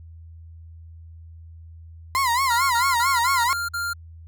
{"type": "tone with vibrato", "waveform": "35% pulse", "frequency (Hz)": 1013, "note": "B5", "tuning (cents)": 44, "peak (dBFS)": -17, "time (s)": [2.15, 3.53], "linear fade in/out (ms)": 0, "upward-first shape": "sine", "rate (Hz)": 4.5, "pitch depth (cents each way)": 150}
{"type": "tone bursts", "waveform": "square", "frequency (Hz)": 1396.9, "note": "F6", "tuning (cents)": 0, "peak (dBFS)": -25, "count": 6, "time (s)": [2.5, 3.935], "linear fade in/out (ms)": 10, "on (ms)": 200, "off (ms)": 47}
{"effects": ["added 82 Hz sine -40 dBFS peak until 4.27 s"]}